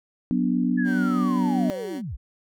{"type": "chord", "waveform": "sine", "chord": "B minor", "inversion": "second", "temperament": "equal", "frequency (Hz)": [185, 246.9, 293.7], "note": ["F#3", "B3", "D4"], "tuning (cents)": [0, 0, 0], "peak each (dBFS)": [-25, -22, -27], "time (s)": [0.31, 1.7], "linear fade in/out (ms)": 0}
{"type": "linear sweep", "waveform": "sine", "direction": "down", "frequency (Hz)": [1736, 33.59], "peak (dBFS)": -29, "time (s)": [0.77, 2.17], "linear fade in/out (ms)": 20}
{"type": "tone with vibrato", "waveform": "15% pulse", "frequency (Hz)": 189.9, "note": "F#3", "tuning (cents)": 45, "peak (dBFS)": -29, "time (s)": [0.84, 2.02], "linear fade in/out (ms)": 50, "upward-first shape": "triangle", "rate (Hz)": 9.6, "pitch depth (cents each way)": 19}
{"effects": []}